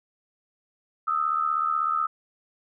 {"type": "tone pair together", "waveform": "sine", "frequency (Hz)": [1242.3, 1318.5], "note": ["D#6", "E6"], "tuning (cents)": [-3, 0], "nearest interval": "minor second", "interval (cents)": 103, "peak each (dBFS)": -25, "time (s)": [1.07, 2.07], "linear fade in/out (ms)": 10, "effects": []}